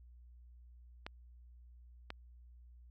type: clicks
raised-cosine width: 0.3 ms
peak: -26 dBFS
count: 2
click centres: 1.065 / 2.104 s
effects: added 60 Hz sine -55 dBFS peak until 2.9 s